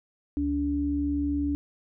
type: tone pair together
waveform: sine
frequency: 71.97 / 287.9 Hz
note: D2 / D4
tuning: -34 / -34 cents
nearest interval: 2 octaves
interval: 2400 cents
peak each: -31 / -25 dBFS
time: 0.37-1.55 s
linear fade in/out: 0 ms
effects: none